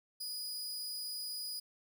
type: tone with amplitude modulation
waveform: sawtooth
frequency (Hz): 4936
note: D#8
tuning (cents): -15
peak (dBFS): -34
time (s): 0.2-1.6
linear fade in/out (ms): 10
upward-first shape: sine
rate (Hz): 280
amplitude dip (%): 45
effects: none